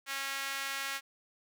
sawtooth tone with high-pass filter, 273.6 Hz, C#4, 23 cents flat, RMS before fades -37 dBFS, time 0.06-1.01 s, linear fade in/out 50 ms, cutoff 1700 Hz, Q 1.3, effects none

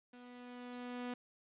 sawtooth tone with level ramp, 246 Hz, B3, 7 cents flat, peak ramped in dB -50 to -35 dBFS, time 0.13-1.14 s, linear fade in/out 5 ms, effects resampled to 8000 Hz + 11-bit

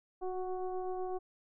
sine tone with frequency modulation, 368 Hz, F#4, 9 cents flat, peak -34 dBFS, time 0.21-1.19 s, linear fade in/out 20 ms, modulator 372 Hz, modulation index 1.1, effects none

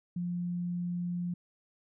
sine tone, 175.7 Hz, F3, 11 cents sharp, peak -31 dBFS, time 0.16-1.34 s, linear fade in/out 5 ms, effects none

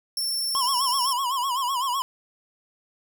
sawtooth tone, 5410 Hz, E8, 44 cents sharp, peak -22 dBFS, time 0.17-1.13 s, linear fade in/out 2 ms
square tone with vibrato, 1035 Hz, C6, 19 cents flat, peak -24 dBFS, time 0.55-2.02 s, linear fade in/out 0 ms, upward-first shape sine, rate 7.9 Hz, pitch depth 130 cents each way
effects none

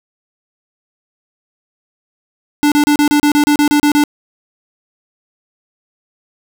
square tone bursts, 293.7 Hz, D4, in tune, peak -9 dBFS, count 12, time 2.63-4.038 s, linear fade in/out 0 ms, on 88 ms, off 32 ms, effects none

